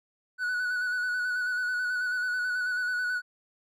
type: tone with vibrato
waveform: triangle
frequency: 1480 Hz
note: F#6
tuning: in tune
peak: -25 dBFS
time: 0.38-3.22 s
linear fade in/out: 50 ms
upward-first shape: square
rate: 9.2 Hz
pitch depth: 24 cents each way
effects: none